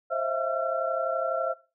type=tone cluster; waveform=sine; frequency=530 / 643 / 675 / 1358 Hz; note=C5 / E5 / E5 / F6; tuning=+22 / -43 / +41 / -49 cents; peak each=-31 dBFS; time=0.1-1.54 s; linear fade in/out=20 ms; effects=noise-tail reverb RT60 0.3 s tail -18 dB re dry